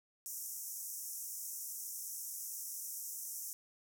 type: band-pass noise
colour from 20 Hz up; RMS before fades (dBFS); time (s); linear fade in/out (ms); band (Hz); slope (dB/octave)
white; -44; 0.26-3.53; 0; 5500 to 16000; 96
effects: none